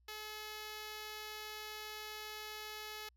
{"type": "tone", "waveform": "5% pulse", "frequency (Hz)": 427.5, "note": "A4", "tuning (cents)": -50, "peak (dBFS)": -33, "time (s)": [0.08, 3.09], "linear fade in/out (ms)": 5, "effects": ["added 60 Hz sine -67 dBFS peak until 3.16 s"]}